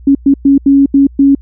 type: tone bursts at uneven times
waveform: sine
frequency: 277 Hz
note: C#4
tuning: 1 cent flat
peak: -3 dBFS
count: 6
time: 0.07-0.15 / 0.26-0.34 / 0.45-0.58 / 0.66-0.86 / 0.94-1.07 / 1.19-1.35 s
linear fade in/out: 5 ms
effects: added 60 Hz sine -31 dBFS peak until 1.41 s